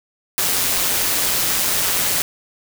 white noise with amplitude modulation, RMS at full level -17 dBFS, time 0.38-2.22 s, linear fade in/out 0 ms, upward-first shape sine, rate 182 Hz, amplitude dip 45%, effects none

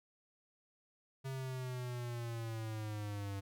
square linear sweep, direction down, 134.5 to 98 Hz, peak -40 dBFS, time 1.24-3.41 s, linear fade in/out 20 ms, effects none

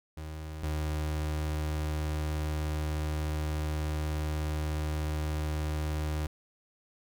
35% pulse tone pair in turn, 77.78 / 76.62 Hz, D#2 / D#2, 0 / -26 cents, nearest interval unison, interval 26 cents, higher first, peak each -36 / -28 dBFS, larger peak second, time 0.17-0.63 / 0.63-6.27 s, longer second, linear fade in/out 5 ms, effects none

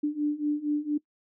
sine beating tone pair, 293.7 / 298 Hz, D4 / D4, 0 / +25 cents, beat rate 4.3 Hz, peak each -29 / -27 dBFS, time 0.03-0.98 s, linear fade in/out 10 ms, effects noise-tail reverb RT60 0.1 s tail -21 dB re dry

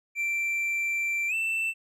triangle tone with pitch glide, 2349 to 2667 Hz, D7 to E7, 0 to +20 cents, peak -24 dBFS, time 0.15-1.74 s, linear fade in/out 50 ms, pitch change +220 cents, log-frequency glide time 1.28-1.34 s, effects none

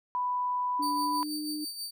sine tone, 991 Hz, B5, 6 cents sharp, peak -27 dBFS, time 0.15-1.23 s, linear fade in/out 0 ms
sine tone with pitch glide, 293.7 to 302.5 Hz, D4 to D#4, 0 to -49 cents, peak -33 dBFS, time 0.79-1.65 s, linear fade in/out 10 ms, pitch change +51 cents, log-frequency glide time 0.96-1.32 s
sawtooth tone with tremolo, 4607 Hz, D8, 34 cents flat, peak -31 dBFS, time 0.82-1.91 s, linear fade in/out 10 ms, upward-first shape sine, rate 6.2 Hz, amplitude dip 55%
effects none

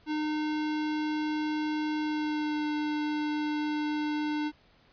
square tone with pitch glide, 305 to 300.6 Hz, D#4 to D4, -34 to +40 cents, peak -29 dBFS, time 0.06-4.52 s, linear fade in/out 50 ms, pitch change -26 cents, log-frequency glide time 2-2.67 s, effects pink hiss -62 dBFS RMS until 4.92 s + resampled to 11025 Hz

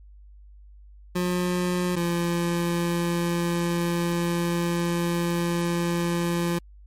25% pulse tone pair in turn, 178.9 / 171.89 Hz, F3 / F3, +42 / -27 cents, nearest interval minor second, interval 69 cents, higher first, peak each -19 dBFS, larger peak neither, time 1.15-1.96 / 1.96-6.59 s, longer second, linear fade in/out 10 ms, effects added 50 Hz sine -45 dBFS peak until 6.86 s + MP3 64 kbps

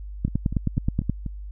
two click trains, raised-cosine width 5 ms, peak -18 / -9 dBFS, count 5 / 9, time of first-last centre 0.28-1.263 / 0.25-1.097 s, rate 4.07 / 9.45 Hz, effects added 50 Hz sine -33 dBFS peak until 1.51 s

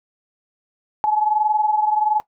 sine tone pair together, 848.7 / 870 Hz, G#5 / A5, +37 / -20 cents, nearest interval unison, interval 43 cents, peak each -17 / -22 dBFS, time 1.04-2.2 s, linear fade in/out 0 ms, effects noise-tail reverb RT60 0.1 s tail -18 dB re dry

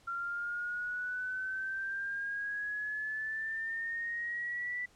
sine exponential sweep, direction up, 1374 to 1975.5 Hz, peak -34 dBFS, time 0.07-4.86 s, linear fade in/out 10 ms, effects pink hiss -64 dBFS RMS until 4.95 s + low-pass 9000 Hz 12 dB/octave

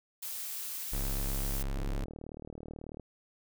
blue noise, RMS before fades -39 dBFS, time 0.22-1.63 s, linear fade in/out 10 ms
square tone, 34.01 Hz, C#1, 32 cents flat, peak -32 dBFS, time 0.92-2.05 s, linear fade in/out 10 ms
click train, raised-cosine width 2 ms, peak -30 dBFS, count 48, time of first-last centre 1.77-2.997 s, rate 38.3 Hz
effects none

